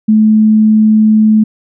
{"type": "tone", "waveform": "sine", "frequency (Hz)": 216.3, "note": "A3", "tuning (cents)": -29, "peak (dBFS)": -4, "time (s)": [0.08, 1.44], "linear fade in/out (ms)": 10, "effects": []}